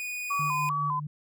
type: tone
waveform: 45% pulse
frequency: 2469 Hz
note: D#7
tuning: 14 cents flat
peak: -32 dBFS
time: 0-0.69 s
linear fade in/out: 0 ms
type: tone with vibrato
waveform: sine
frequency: 1077 Hz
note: C6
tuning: 50 cents sharp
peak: -26 dBFS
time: 0.3-1 s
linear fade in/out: 10 ms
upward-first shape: square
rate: 2.5 Hz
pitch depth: 99 cents each way
type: tone with tremolo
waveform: sine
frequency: 149.1 Hz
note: D3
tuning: 27 cents sharp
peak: -31 dBFS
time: 0.39-1.07 s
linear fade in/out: 5 ms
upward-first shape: sine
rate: 4.8 Hz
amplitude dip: 40%
effects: none